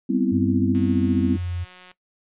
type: chord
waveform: sine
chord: C major seventh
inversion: second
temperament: equal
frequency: 196 / 246.9 / 261.6 / 329.6 Hz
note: G3 / B3 / C4 / E4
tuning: 0 / 0 / 0 / 0 cents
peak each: -24 / -23 / -22 / -26 dBFS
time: 0.09-1.37 s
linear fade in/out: 10 ms
type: tone with pitch glide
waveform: sine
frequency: 97.7 to 87.55 Hz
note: G2 to F2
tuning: -5 to +5 cents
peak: -25 dBFS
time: 0.31-1.65 s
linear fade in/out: 20 ms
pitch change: -190 cents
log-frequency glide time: 0.73-1.53 s
type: click train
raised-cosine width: 0.2 ms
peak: -28 dBFS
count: 213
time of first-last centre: 0.75-1.915 s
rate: 182 Hz
effects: noise-tail reverb RT60 0.1 s tail -17 dB re dry + resampled to 8000 Hz